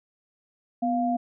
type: tone pair together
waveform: sine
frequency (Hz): 247.4 / 699.8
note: B3 / F5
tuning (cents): +3 / +3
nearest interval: octave + tritone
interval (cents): 1800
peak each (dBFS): -25 / -25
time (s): 0.82-1.17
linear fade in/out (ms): 10
effects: none